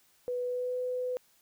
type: tone with pitch glide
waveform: sine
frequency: 493.9 to 501.4 Hz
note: B4 to B4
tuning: 0 to +26 cents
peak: -30 dBFS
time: 0.28-1.17 s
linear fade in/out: 0 ms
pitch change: +26 cents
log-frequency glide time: 0.45-0.78 s
effects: white hiss -66 dBFS RMS until 1.41 s